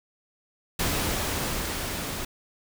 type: noise with level ramp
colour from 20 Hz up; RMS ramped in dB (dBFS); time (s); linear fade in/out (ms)
pink; -26 to -33; 0.79-2.25; 5
effects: none